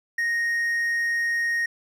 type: tone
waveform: triangle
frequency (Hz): 1864.7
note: A#6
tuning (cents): 0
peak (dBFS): -20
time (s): 0.18-1.66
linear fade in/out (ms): 5
effects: none